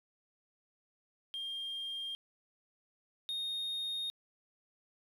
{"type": "tone pair in turn", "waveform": "sine", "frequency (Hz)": [3205, 3703], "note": ["G7", "A#7"], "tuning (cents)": [38, -12], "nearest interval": "minor third", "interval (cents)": 250, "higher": "second", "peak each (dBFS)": [-36, -32], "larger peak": "second", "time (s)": [[1.34, 2.15], [3.29, 4.1]], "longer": "neither", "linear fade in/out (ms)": 0, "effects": ["tanh soft clip ceiling -34 dBFS", "11-bit"]}